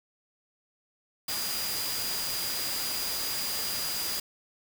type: tone in noise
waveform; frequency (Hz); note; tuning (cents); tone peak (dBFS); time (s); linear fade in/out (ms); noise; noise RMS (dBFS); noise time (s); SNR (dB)
sine; 4867; D#8; -39; -34; 1.28-4.2; 5; white; -33; 1.28-4.2; -4
effects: none